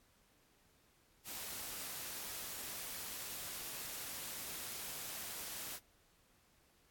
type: noise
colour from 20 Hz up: white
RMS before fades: -45 dBFS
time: 1.24-5.8 s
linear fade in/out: 50 ms
effects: pink hiss -71 dBFS RMS until 6.9 s + AAC 64 kbps